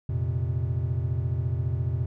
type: chord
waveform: triangle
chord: F suspended fourth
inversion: none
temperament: just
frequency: 87.31 / 116.41 / 130.96 Hz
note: F2 / Bb2 / C3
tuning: 0 / -2 / +2 cents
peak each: -27 dBFS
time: 0.09-2.06 s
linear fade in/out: 5 ms
effects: none